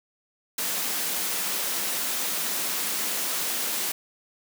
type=high-pass noise; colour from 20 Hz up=white; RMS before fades=-28 dBFS; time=0.58-3.92 s; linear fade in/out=5 ms; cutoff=160 Hz; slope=96 dB/octave; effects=none